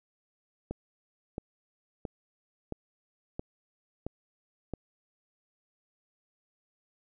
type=click train; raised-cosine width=2 ms; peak=-21 dBFS; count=7; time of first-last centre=0.71-4.737 s; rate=1.49 Hz; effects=none